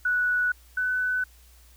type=tone pair in turn; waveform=sine; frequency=1475 / 1500.8 Hz; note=F#6 / F#6; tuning=-6 / +24 cents; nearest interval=unison; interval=30 cents; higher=second; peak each=-21 / -23 dBFS; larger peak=first; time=0.05-0.52 / 0.77-1.24 s; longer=neither; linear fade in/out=5 ms; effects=added 60 Hz sine -52 dBFS peak until 1.76 s + white hiss -58 dBFS RMS until 1.76 s